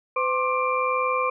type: tone cluster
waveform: sine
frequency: 508 / 1060 / 1181 / 2368 Hz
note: B4 / C6 / D6 / D7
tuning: +49 / +22 / +9 / +14 cents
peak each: -26 / -25 / -27 / -29 dBFS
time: 0.16-1.3 s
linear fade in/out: 5 ms
effects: none